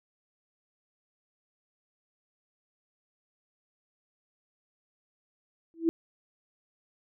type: tone with exponential growth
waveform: sine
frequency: 329.6 Hz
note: E4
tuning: in tune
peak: -17 dBFS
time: 5.74-5.89 s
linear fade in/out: 0 ms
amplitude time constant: 31 ms
effects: none